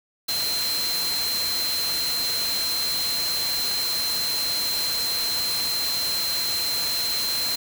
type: tone in noise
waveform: sine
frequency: 4122 Hz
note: C8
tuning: 27 cents flat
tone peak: -24 dBFS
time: 0.28-7.56 s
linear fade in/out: 10 ms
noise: white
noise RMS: -29 dBFS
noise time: 0.28-7.56 s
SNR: +2 dB
effects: none